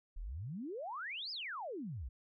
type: exponential two-way sweep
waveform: sine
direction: up then down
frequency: 32.45 to 5274 to 52.6 Hz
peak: -40 dBFS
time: 0.16-2.09 s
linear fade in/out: 10 ms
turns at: 1.31 s
effects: none